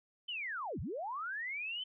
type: linear two-way sweep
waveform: sine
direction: down then up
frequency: 3100 to 59.8 to 3100 Hz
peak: -37 dBFS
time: 0.28-1.84 s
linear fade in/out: 10 ms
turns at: 0.8 s
effects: none